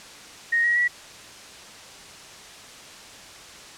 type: tone with pitch steps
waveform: sine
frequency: 1864.7 / 1901.7 / 1939.4 Hz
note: A#6 / A#6 / B6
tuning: 0 / +34 / -32 cents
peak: -18 dBFS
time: 0.52-0.88 s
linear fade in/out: 10 ms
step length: 120 ms
effects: white hiss -43 dBFS RMS until 3.77 s + low-pass 7000 Hz 12 dB/octave